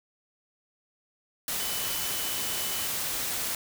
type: tone in noise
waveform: sine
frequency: 3001 Hz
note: F#7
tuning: 24 cents sharp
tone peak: -39 dBFS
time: 1.6-2.87 s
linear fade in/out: 2 ms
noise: white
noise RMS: -31 dBFS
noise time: 1.48-3.55 s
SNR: -11 dB
effects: none